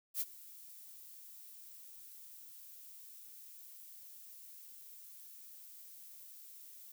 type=noise with ADSR envelope; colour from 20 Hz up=violet; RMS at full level=-34 dBFS; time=0.14-6.92 s; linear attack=68 ms; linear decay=35 ms; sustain=-20 dB; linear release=3 ms; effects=none